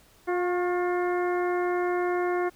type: harmonic tone with a mistuned harmonic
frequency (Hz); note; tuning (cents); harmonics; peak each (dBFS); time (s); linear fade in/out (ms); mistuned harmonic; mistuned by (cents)
355.2; F4; +29; 1 / 2 / 3 / 4 / 5 / 6; -25 / -31 / -35 / -37 / -39 / -41; 0.27-2.5; 20; 3; +37
effects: pink hiss -58 dBFS RMS until 2.55 s